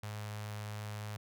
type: tone with notch filter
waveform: sawtooth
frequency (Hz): 105.7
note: G#2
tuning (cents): +31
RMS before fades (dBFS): -42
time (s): 0.03-1.17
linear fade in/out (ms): 5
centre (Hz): 290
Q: 0.62
effects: none